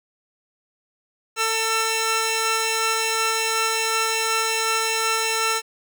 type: tone pair together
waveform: 10% pulse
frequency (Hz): 446.9 / 1338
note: A4 / E6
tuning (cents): +27 / +25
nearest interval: octave + perfect fifth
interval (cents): 1898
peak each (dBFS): -15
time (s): 1.36-5.62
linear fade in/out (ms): 50
effects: none